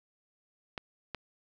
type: clicks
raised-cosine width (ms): 0.3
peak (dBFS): -20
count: 2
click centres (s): 0.778 / 1.147
effects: none